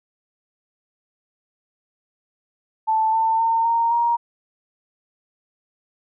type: tone with pitch steps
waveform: sine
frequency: 880 / 894.9 / 910 / 925.4 / 941 Hz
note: A5 / A5 / A#5 / A#5 / A#5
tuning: 0 / +29 / -42 / -13 / +16 cents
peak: -16 dBFS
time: 2.87-4.17 s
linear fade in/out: 20 ms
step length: 260 ms
effects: none